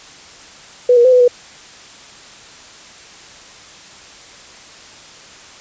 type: tone with pitch steps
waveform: sine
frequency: 493.2 / 476.5 / 512 / 499.1 / 489.1 Hz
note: B4 / A#4 / C5 / B4 / B4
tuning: -2 / +38 / -38 / +18 / -17 cents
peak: -6 dBFS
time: 0.89-1.28 s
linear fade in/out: 5 ms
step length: 78 ms
effects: white hiss -39 dBFS RMS until 5.6 s + resampled to 16000 Hz